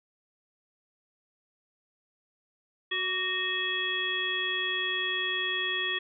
harmonic tone with a mistuned harmonic, 370 Hz, F#4, in tune, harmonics 1 / 3 / 5 / 7 / 9, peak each -39 / -40 / -31 / -36 / -31 dBFS, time 2.91-5.99 s, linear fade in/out 10 ms, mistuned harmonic 3, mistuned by +53 cents, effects none

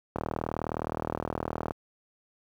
click train, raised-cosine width 1 ms, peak -15 dBFS, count 62, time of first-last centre 0.16-1.708 s, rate 39.4 Hz, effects high-pass 60 Hz 12 dB/octave + 9-bit

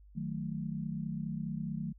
sine chord, D# diminished, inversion none, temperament equal, 155.56 / 185 / 220 Hz, D#3 / F#3 / A3, 0 / 0 / 0 cents, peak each -38 / -39 / -39 dBFS, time 0.15-1.93 s, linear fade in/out 20 ms, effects added 50 Hz sine -54 dBFS peak until 1.98 s

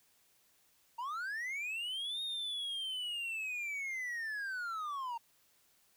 triangle linear two-way sweep, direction up then down, 907 to 3729 to 907 Hz, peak -35 dBFS, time 0.98-5.18 s, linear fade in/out 10 ms, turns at 2.22 s, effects white hiss -70 dBFS RMS until 5.96 s

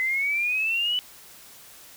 sine exponential sweep, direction up, 2028 to 3000 Hz, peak -22 dBFS, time 0-0.99 s, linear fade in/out 0 ms, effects white hiss -48 dBFS RMS until 1.96 s

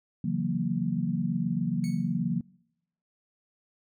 sine chord, F# dominant seventh, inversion second, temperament equal with one note detuned, 138.59 / 166.25 / 185 / 233.1 Hz, C#3 / E3 / F#3 / A#3, 0 / +15 / 0 / 0 cents, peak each -34 / -31 / -30 / -31 dBFS, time 0.24-2.41 s, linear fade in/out 5 ms
15% pulse tone with exponential decay, 2217 Hz, C#7, in tune, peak -35 dBFS, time 1.84-2.19 s, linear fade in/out 0 ms, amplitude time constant 75 ms
effects noise-tail reverb RT60 0.8 s tail -25 dB re dry

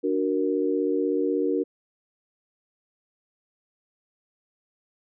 sine chord, D augmented, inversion none, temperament equal, 293.7 / 370 / 466.2 Hz, D4 / F#4 / A#4, 0 / 0 / 0 cents, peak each -26 dBFS, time 0.03-1.64 s, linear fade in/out 20 ms, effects none

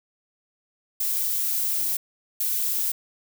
violet noise bursts at uneven times, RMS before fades -25 dBFS, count 2, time 1-1.97 / 2.4-2.92 s, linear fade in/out 5 ms, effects none

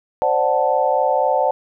sine chord, D dominant seventh, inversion third, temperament equal, 523.3 / 587.3 / 740 / 880 Hz, C5 / D5 / F#5 / A5, 0 / 0 / 0 / 0 cents, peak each -20 dBFS, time 0.22-1.51 s, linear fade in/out 0 ms, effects none

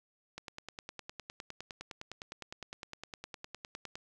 click train, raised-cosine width 0.2 ms, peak -25 dBFS, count 36, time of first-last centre 0.38-3.955 s, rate 9.79 Hz, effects none

